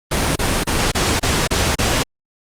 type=noise bursts; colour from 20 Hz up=pink; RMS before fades=-17 dBFS; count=7; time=0.11-2.034 s; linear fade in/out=10 ms; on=250 ms; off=29 ms; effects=low-pass 10000 Hz 12 dB/octave + Opus 32 kbps